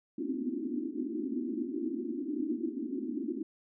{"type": "band-pass noise", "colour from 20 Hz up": "pink", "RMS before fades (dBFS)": -35, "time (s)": [0.18, 3.43], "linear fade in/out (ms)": 5, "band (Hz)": [230, 360], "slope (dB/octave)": 96, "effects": []}